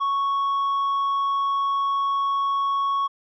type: tone with tanh clipping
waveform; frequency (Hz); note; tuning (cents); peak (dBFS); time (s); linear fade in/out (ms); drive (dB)
sine; 1108.7; C#6; 0; -21; 0-3.08; 20; 3
effects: none